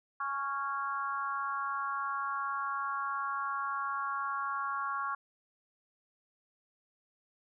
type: harmonic tone with a mistuned harmonic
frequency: 277.2 Hz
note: C#4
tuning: in tune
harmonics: 3 / 4 / 5 / 6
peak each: -44 / -34 / -37 / -45 dBFS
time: 0.2-5.15 s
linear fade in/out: 5 ms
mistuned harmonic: 6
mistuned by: -17 cents
effects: none